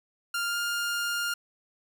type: tone with pitch glide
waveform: sawtooth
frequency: 1396.9 to 1407.4 Hz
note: F6 to F6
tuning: 0 to +13 cents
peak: -24 dBFS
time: 0.34-1.34 s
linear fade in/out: 5 ms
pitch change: +13 cents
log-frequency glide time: 0.46-0.57 s
effects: none